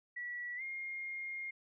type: tone with pitch glide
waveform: sine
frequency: 1942 to 2130 Hz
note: B6 to C7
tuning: -30 to +30 cents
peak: -39 dBFS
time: 0.16-1.51 s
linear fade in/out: 10 ms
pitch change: +160 cents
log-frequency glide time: 0.56-0.62 s
effects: none